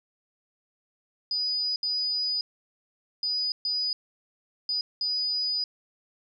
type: tone bursts at uneven times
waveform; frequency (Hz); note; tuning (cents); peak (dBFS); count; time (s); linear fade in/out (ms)
sine; 4952; D#8; -9; -25; 6; 1.31-1.76 / 1.83-2.41 / 3.23-3.52 / 3.65-3.93 / 4.69-4.81 / 5.01-5.64; 2
effects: none